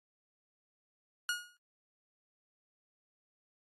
sawtooth tone with exponential decay, 1441 Hz, F#6, 46 cents flat, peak -25 dBFS, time 1.29-1.57 s, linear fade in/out 1 ms, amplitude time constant 59 ms, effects AAC 32 kbps

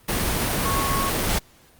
sine tone in noise, 1100 Hz, C#6, 14 cents flat, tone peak -24 dBFS, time 0.65-1.1 s, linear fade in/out 10 ms, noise pink, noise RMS -23 dBFS, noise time 0.08-1.39 s, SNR -4 dB, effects pink hiss -54 dBFS RMS until 1.79 s + Opus 32 kbps

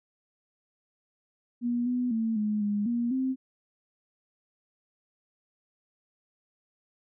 sine tone with pitch steps, 240.3 / 247.7 / 224.6 / 211.2 / 205.9 / 237.3 / 261.5 Hz, B3 / B3 / A3 / G#3 / G#3 / A#3 / C4, -47 / +5 / +36 / +29 / -15 / +31 / -1 cents, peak -25 dBFS, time 1.61-3.36 s, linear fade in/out 50 ms, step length 250 ms, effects none

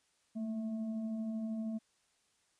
sine tone with frequency modulation, 222.9 Hz, A3, 23 cents sharp, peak -35 dBFS, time 0.35-1.79 s, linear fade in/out 20 ms, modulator 433 Hz, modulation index 0.36, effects white hiss -74 dBFS RMS until 2.59 s + resampled to 22050 Hz

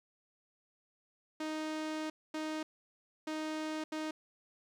sawtooth tone bursts at uneven times, 311.1 Hz, D#4, in tune, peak -32 dBFS, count 4, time 1.4-2.1 / 2.34-2.63 / 3.27-3.84 / 3.92-4.11 s, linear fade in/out 5 ms, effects low-pass 7000 Hz 12 dB/octave + 12-bit

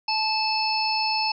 harmonic tone, 873 Hz, A5, 14 cents flat, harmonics 1 / 3 / 5 / 6, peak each -25 / -29 / -29 / -27 dBFS, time 0.08-1.32 s, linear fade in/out 5 ms, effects none

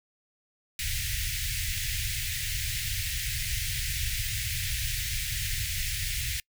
pink band-stop noise, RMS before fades -31 dBFS, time 0.79-6.4 s, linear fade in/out 2 ms, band 130 to 1800 Hz, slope 48 dB/octave, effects noise-tail reverb RT60 0.1 s tail -26 dB re dry

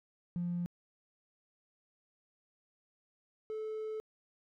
triangle tone pair in turn, 174.61 / 434.8 Hz, F3 / A4, 0 / -21 cents, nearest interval octave + major third, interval 1579 cents, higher second, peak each -29 / -34 dBFS, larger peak first, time 0.36-0.66 / 3.5-4 s, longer second, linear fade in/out 0 ms, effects tanh soft clip ceiling -30 dBFS

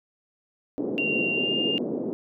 pink band-pass noise, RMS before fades -29 dBFS, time 0.78-2.13 s, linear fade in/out 0 ms, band 220 to 470 Hz, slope 24 dB/octave
sine tone with pitch glide, 2767 to 2807 Hz, F7 to F7, -17 to +8 cents, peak -24 dBFS, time 0.98-1.78 s, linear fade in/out 0 ms, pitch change +25 cents, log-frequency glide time 1.33-1.51 s
effects none

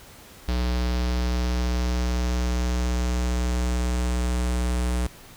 square tone with low-pass filter sweep, 61.2 Hz, B1, 15 cents flat, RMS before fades -24 dBFS, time 0.48-5.07 s, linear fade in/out 5 ms, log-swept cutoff 4700 to 9300 Hz, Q 2.2, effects pink hiss -47 dBFS RMS until 5.36 s

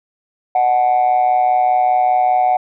sine tone with amplitude modulation, 740 Hz, F#5, in tune, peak -6 dBFS, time 0.55-2.57 s, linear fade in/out 5 ms, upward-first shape sine, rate 125 Hz, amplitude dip 75%, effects tanh soft clip ceiling -7 dBFS

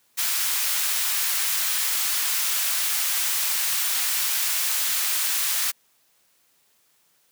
white high-pass noise, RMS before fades -24 dBFS, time 0.17-5.72 s, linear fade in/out 20 ms, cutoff 1200 Hz, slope 12 dB/octave, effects white hiss -64 dBFS RMS until 7.31 s + high-pass 100 Hz 12 dB/octave

